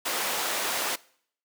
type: high-pass noise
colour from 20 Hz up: pink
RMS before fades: -29 dBFS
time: 0.05-0.96 s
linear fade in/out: 10 ms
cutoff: 540 Hz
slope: 12 dB/octave
effects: noise-tail reverb RT60 0.6 s tail -22 dB re dry